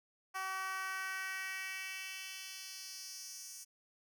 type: tone with high-pass filter sweep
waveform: 10% pulse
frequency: 380 Hz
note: F#4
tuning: 46 cents sharp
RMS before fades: -43 dBFS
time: 0.34-3.65 s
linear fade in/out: 20 ms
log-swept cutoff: 930 to 7100 Hz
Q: 2.1
effects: none